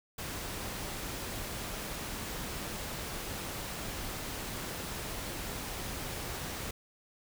pink noise, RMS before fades -39 dBFS, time 0.18-6.71 s, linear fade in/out 5 ms, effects none

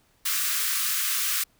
white high-pass noise, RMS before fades -26 dBFS, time 0.25-1.44 s, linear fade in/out 10 ms, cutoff 1100 Hz, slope 96 dB/octave, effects pink hiss -64 dBFS RMS until 1.59 s

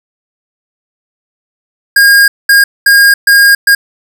square tone bursts at uneven times, 1623 Hz, G#6, 40 cents flat, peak -3 dBFS, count 5, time 1.96-2.28 / 2.49-2.64 / 2.86-3.14 / 3.27-3.55 / 3.67-3.75 s, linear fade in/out 5 ms, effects none

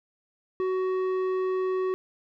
square tone with low-pass filter, 373.5 Hz, F#4, 16 cents sharp, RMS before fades -27 dBFS, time 0.6-1.94 s, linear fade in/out 0 ms, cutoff 1300 Hz, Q 0.69, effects none

